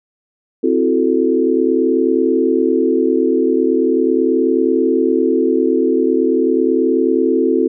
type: chord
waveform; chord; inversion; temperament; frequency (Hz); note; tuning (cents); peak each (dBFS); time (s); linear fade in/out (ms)
sine; F# half-diminished seventh; second; equal; 261.6 / 329.6 / 370 / 440; C4 / E4 / F#4 / A4; 0 / 0 / 0 / 0; -17; 0.63-7.68; 10
effects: none